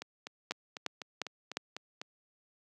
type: two click trains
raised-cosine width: 0.2 ms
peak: -15 / -23 dBFS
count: 4 / 9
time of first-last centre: 0.51-1.57 / 0.02-2.015 s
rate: 2.83 / 4.01 Hz
effects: high-pass 200 Hz 12 dB/octave